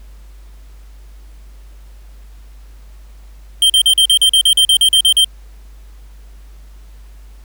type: tone bursts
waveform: square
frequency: 3147 Hz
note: G7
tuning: 6 cents sharp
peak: -8 dBFS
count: 14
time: 3.62-5.245 s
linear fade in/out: 2 ms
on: 78 ms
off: 41 ms
effects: added 50 Hz sine -35 dBFS peak until 7.44 s + pink hiss -52 dBFS RMS until 7.44 s